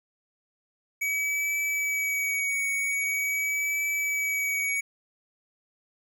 square tone with vibrato, 2269 Hz, C#7, 40 cents sharp, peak -26 dBFS, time 1.01-4.81 s, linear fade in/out 10 ms, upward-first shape triangle, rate 0.44 Hz, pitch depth 27 cents each way, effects none

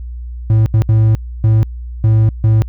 triangle tone bursts at uneven times, 110 Hz, A2, in tune, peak -5 dBFS, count 6, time 0.5-0.66 / 0.74-0.82 / 0.89-1.15 / 1.44-1.63 / 2.04-2.29 / 2.44-2.62 s, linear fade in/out 0 ms, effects added 60 Hz sine -23 dBFS peak until 2.68 s

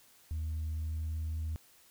sine tone with pitch glide, 78.6 to 79.28 Hz, D#2 to D#2, +18 to +33 cents, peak -31 dBFS, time 0.31-1.56 s, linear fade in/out 0 ms, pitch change +15 cents, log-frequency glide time 0.74-1.16 s, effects tanh soft clip ceiling -31 dBFS + white hiss -62 dBFS RMS until 1.9 s

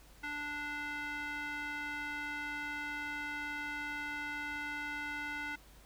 square tone with band-pass filter, 293.7 Hz, D4, in tune, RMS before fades -40 dBFS, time 0.23-5.56 s, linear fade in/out 10 ms, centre 1800 Hz, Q 2.9, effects added 50 Hz sine -58 dBFS peak until 5.85 s + pink hiss -61 dBFS RMS until 5.85 s

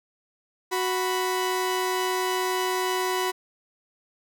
sawtooth tone pair together, 370 / 987.8 Hz, F#4 / B5, 0 / 0 cents, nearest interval octave + perfect fourth, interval 1700 cents, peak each -22 / -24 dBFS, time 0.71-3.32 s, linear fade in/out 20 ms, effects none

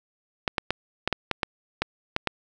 clicks, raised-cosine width 0.3 ms, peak -7 dBFS, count 10, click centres 0.478 / 0.582 / 0.706 / 1.076 / 1.127 / 1.313 / 1.432 / 1.82 / 2.164 / 2.273 s, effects none

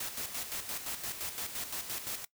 white noise with tremolo, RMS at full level -37 dBFS, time 0-2.25 s, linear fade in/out 5 ms, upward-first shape square, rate 5.8 Hz, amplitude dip 55%, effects noise-tail reverb RT60 0.1 s tail -20 dB re dry

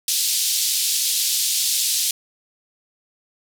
pink band-pass noise, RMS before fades -21 dBFS, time 0.08-2.11 s, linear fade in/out 2 ms, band 3600 to 14000 Hz, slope 24 dB/octave, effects none

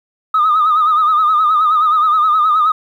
sine tone with vibrato, 1244.5 Hz, D#6, in tune, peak -8 dBFS, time 0.34-2.72 s, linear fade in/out 5 ms, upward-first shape sine, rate 9.5 Hz, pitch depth 71 cents each way, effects tanh soft clip ceiling -6 dBFS + 8-bit

